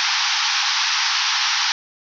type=band-pass noise; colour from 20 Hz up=white; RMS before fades=-20 dBFS; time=0-1.72 s; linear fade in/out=0 ms; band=790 to 5900 Hz; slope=96 dB/octave; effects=none